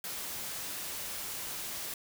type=noise; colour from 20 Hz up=white; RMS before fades=-39 dBFS; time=0.04-1.94 s; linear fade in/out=2 ms; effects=none